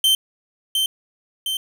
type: tone with echo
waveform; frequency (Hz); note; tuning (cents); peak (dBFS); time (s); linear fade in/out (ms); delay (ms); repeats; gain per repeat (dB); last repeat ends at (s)
45% pulse; 3109; G7; -15; -13; 0.04-0.15; 2; 710; 2; -4; 1.57
effects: none